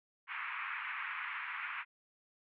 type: band-pass noise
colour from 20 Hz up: white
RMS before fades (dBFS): -41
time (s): 0.27-1.85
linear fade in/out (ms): 50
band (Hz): 1000 to 2500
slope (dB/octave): 48
effects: none